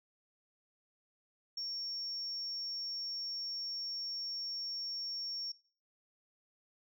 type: tone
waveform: sine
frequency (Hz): 5500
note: F8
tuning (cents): -27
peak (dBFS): -36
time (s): 1.57-5.52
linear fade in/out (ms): 5
effects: noise-tail reverb RT60 0.5 s tail -26 dB re dry + tanh soft clip ceiling -32 dBFS